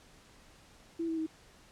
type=tone with pitch steps; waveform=sine; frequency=332.3 / 324.9 / 317.7 Hz; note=E4 / E4 / D#4; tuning=+14 / -25 / +36 cents; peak=-31 dBFS; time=0.99-1.266 s; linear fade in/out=10 ms; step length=92 ms; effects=pink hiss -59 dBFS RMS until 1.71 s + low-pass 9000 Hz 12 dB/octave